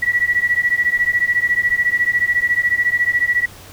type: beating tone pair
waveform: sine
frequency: 1934 / 1948 Hz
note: B6 / B6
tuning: -37 / -24 cents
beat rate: 14 Hz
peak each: -17 dBFS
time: 0.02-3.46 s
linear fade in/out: 10 ms
effects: added 96 Hz sine -44 dBFS peak until 3.72 s + pink hiss -40 dBFS RMS until 3.72 s